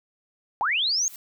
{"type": "linear sweep", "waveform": "sine", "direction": "up", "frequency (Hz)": [740, 6670], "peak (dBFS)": -21, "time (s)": [0.61, 1.08], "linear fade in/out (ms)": 0}
{"type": "noise with exponential growth", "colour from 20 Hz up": "blue", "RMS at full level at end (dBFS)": -39, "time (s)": [0.86, 1.16], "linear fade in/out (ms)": 1, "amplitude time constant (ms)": 65}
{"effects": []}